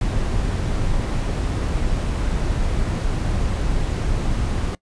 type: noise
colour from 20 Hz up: brown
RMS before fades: -21 dBFS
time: 0.01-4.75 s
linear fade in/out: 2 ms
effects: noise-tail reverb RT60 0.1 s tail -22 dB re dry + resampled to 22050 Hz